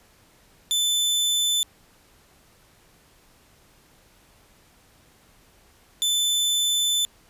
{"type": "tone pair in turn", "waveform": "sawtooth", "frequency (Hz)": [3520, 3520], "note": ["A7", "A7"], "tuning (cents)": [0, 0], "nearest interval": "unison", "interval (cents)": 0, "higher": "neither", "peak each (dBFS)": -17, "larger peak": "neither", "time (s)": [[0.71, 1.63], [6.02, 7.05]], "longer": "second", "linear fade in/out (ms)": 0, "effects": ["pink hiss -57 dBFS RMS until 7.29 s", "resampled to 32000 Hz"]}